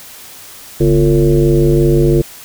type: tone with frequency modulation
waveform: sine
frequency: 244.7 Hz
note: B3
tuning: 16 cents flat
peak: -7 dBFS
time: 0.8-2.22 s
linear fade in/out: 10 ms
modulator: 103 Hz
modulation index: 2
effects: white hiss -35 dBFS RMS until 2.44 s